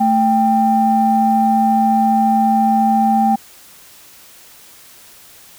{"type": "tone pair together", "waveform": "sine", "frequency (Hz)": [221.4, 789], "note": ["A3", "G5"], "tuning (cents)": [11, 11], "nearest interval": "octave + minor seventh", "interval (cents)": 2200, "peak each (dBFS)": [-14, -12], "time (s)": [0, 3.36], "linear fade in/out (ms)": 10, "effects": ["tanh soft clip ceiling -3 dBFS", "white hiss -43 dBFS RMS until 5.58 s"]}